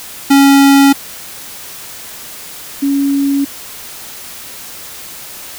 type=tone pair in turn; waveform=square / sine; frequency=277.2 / 279 Hz; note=C#4 / C#4; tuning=0 / +11 cents; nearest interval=unison; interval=11 cents; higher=second; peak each=-5 / -10 dBFS; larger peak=first; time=0.3-0.93 / 2.82-3.45 s; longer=neither; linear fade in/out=10 ms; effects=white hiss -30 dBFS RMS until 5.58 s